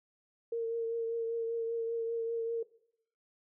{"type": "tone with vibrato", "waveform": "sine", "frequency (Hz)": 459.4, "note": "A#4", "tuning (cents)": -25, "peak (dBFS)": -31, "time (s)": [0.52, 2.63], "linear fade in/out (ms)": 5, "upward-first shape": "triangle", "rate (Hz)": 5.1, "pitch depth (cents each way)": 24, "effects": ["noise-tail reverb RT60 0.7 s tail -18 dB re dry"]}